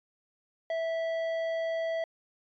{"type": "tone with tanh clipping", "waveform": "triangle", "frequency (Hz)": 656, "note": "E5", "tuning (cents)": -9, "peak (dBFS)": -30, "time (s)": [0.7, 2.04], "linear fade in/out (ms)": 2, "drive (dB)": 14, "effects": ["MP3 96 kbps"]}